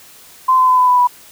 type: tone with pitch steps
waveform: sine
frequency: 1033 / 1022.9 / 1012.9 / 1003 / 993.2 / 983.5 Hz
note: C6 / C6 / B5 / B5 / B5 / B5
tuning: -22 / -39 / +43 / +26 / +9 / -7 cents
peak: -8 dBFS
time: 0.48-1.074 s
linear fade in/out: 10 ms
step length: 99 ms
effects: white hiss -42 dBFS RMS until 1.31 s